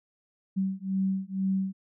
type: beating tone pair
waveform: sine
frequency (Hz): 190.6 / 192.7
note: G3 / G3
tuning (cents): -48 / -29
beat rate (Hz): 2.1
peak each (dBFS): -29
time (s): 0.56-1.73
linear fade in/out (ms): 20
effects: none